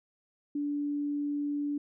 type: tone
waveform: sine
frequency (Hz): 290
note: D4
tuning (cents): -22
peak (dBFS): -29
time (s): 0.55-1.78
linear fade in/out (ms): 5
effects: none